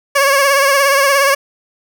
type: tone with vibrato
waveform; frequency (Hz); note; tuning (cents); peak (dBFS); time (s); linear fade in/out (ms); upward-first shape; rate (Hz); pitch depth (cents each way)
15% pulse; 554.4; C#5; 0; -3; 0.15-1.35; 10; triangle; 17; 60
effects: none